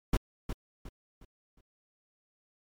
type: noise with echo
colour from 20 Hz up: brown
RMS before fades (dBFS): -25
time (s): 0.13-0.17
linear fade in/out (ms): 5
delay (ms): 360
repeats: 4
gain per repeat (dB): -9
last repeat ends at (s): 1.61
effects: MP3 96 kbps